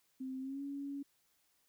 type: tone with pitch glide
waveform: sine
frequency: 261.6 to 280.4 Hz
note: C4 to C#4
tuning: 0 to +20 cents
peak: -39 dBFS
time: 0.2-1.03 s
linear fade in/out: 10 ms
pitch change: +120 cents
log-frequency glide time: 0.4-0.62 s
effects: white hiss -75 dBFS RMS until 1.68 s